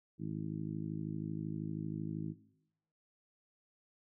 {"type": "harmonic tone", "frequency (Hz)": 52.8, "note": "G#1", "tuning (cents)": 29, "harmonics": [2, 3, 4, 5, 6, 7], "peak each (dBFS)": [-47, -40, -43, -46, -44, -53], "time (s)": [0.18, 2.35], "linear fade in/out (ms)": 50, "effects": ["noise-tail reverb RT60 0.8 s tail -17 dB re dry"]}